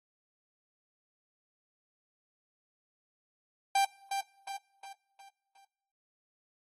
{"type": "tone with echo", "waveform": "45% pulse", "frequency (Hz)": 788, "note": "G5", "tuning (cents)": 9, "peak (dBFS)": -24, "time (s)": [3.75, 3.85], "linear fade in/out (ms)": 5, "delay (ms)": 360, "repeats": 5, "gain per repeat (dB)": -7, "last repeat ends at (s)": 5.65, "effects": ["noise-tail reverb RT60 1.0 s tail -23 dB re dry", "AAC 32 kbps"]}